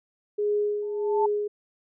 sine tone with tremolo, 415.3 Hz, G#4, in tune, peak -21 dBFS, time 0.38-1.48 s, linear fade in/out 10 ms, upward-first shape sine, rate 1.5 Hz, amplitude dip 55%
sine tone with exponential growth, 880 Hz, A5, in tune, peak -20 dBFS, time 0.82-1.26 s, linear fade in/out 5 ms, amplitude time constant 95 ms
effects none

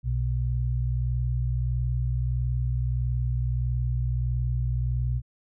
sine tone pair together, 61.74 / 123.3 Hz, B1 / B2, 0 / -2 cents, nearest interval octave, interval 1198 cents, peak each -26 dBFS, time 0.03-5.22 s, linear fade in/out 50 ms, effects none

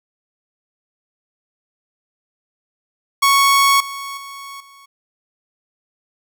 sawtooth tone with level steps, 1108.7 Hz, C#6, in tune, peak -7 / -23 / -28 / -39 dBFS, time 3.22-4.86 s, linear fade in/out 10 ms, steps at 3.8 / 4.17 / 4.6 s, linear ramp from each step 5 ms, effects none

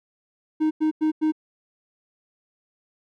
triangle tone bursts, 311.1 Hz, D#4, in tune, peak -16 dBFS, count 4, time 0.6-1.322 s, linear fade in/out 20 ms, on 110 ms, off 94 ms, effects none

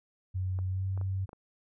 sine tone with pitch glide, 93.1 to 95.55 Hz, F#2 to G2, +11 to -44 cents, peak -29 dBFS, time 0.34-1.26 s, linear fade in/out 20 ms, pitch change +45 cents, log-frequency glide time 0.68-0.85 s
clicks, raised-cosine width 1 ms, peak -33 dBFS, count 5, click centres 0.589 / 0.976 / 1.013 / 1.292 / 1.331 s
effects none

